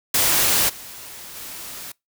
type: noise with level steps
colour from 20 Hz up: white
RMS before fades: -18 / -38 / -35 dBFS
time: 0.14-1.92 s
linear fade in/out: 5 ms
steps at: 0.68 / 1.35 s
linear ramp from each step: 20 ms
effects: noise-tail reverb RT60 0.2 s tail -25 dB re dry